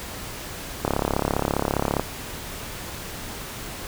click train, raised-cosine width 1 ms, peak -7 dBFS, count 41, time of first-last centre 0.85-1.996 s, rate 34.9 Hz, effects pink hiss -35 dBFS RMS until 3.87 s

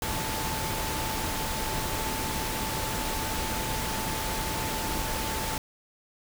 sine tone in noise, 880 Hz, A5, in tune, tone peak -36 dBFS, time 0.02-5.58 s, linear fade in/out 2 ms, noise pink, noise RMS -31 dBFS, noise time 0.02-5.58 s, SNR -8 dB, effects none

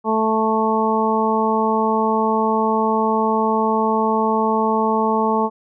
harmonic tone, 220 Hz, A3, in tune, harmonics 1 / 2 / 3 / 4 / 5, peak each -21 / -21 / -26 / -20 / -23 dBFS, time 0.04-5.5 s, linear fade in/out 50 ms, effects none

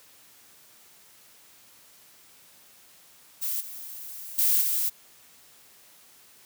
violet noise with level steps, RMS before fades -29 / -40 / -22 / -26 dBFS, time 3.41-4.9 s, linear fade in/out 20 ms, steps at 3.6 / 4.38 / 4.61 s, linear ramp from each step 10 ms, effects white hiss -55 dBFS RMS until 6.45 s + high-pass 80 Hz 12 dB/octave

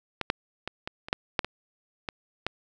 clicks, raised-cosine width 0.3 ms, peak -12 / -7 / -16 / -17 / -22 / -7 / -6 / -16 / -15 / -11 dBFS, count 10, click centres 0.213 / 0.301 / 0.676 / 0.875 / 1.085 / 1.129 / 1.392 / 1.446 / 2.088 / 2.466 s, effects none

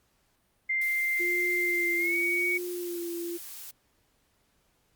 sine tone with pitch glide, 2093 to 2243 Hz, C7 to C#7, 0 to +20 cents, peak -25 dBFS, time 0.69-2.58 s, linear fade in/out 10 ms, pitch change +120 cents, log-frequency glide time 1.97-2.16 s
blue noise, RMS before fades -42 dBFS, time 0.81-3.71 s, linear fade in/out 5 ms
sine tone with vibrato, 349.2 Hz, F4, in tune, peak -32 dBFS, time 1.19-3.38 s, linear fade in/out 20 ms, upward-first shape sine, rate 0.88 Hz, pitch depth 34 cents each way
effects pink hiss -70 dBFS RMS until 4.95 s + Opus 48 kbps

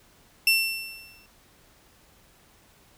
30% pulse tone with exponential decay, 2700 Hz, E7, 41 cents sharp, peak -13 dBFS, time 0.47-1.26 s, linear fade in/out 2 ms, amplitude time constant 170 ms, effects pink hiss -58 dBFS RMS until 2.97 s

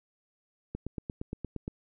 click train, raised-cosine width 3 ms, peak -22 dBFS, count 9, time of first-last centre 0.75-1.679 s, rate 8.61 Hz, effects none

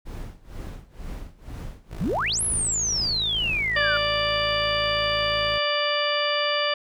brown noise with tremolo, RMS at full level -33 dBFS, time 0.05-3.8 s, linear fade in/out 20 ms, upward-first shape sine, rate 2.1 Hz, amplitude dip 90%
20% pulse tone, 54.3 Hz, A1, 22 cents flat, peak -30 dBFS, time 1.91-5.58 s, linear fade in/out 5 ms
sine exponential two-way sweep, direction up then down, 146.83 to 11230 to 1396 Hz, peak -22 dBFS, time 2.01-3.97 s, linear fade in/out 0 ms, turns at 2.42 s
harmonic tone, 587.3 Hz, D5, in tune, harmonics 1 / 2 / 3 / 4 / 5 / 6 / 8, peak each -26 / -28 / -30 / -31 / -28 / -32 / -32 dBFS, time 3.76-6.74 s, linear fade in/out 5 ms
effects none

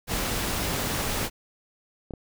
pink noise, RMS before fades -28 dBFS, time 0.07-1.3 s, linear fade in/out 50 ms
clicks, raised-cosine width 2 ms, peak -24 / -23 dBFS, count 2, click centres 2.108 / 2.137 s
effects none

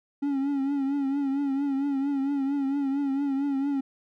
triangle tone with vibrato, 277.2 Hz, C#4, in tune, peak -22 dBFS, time 0.22-3.81 s, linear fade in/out 10 ms, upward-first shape triangle, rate 4.4 Hz, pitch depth 71 cents each way, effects none

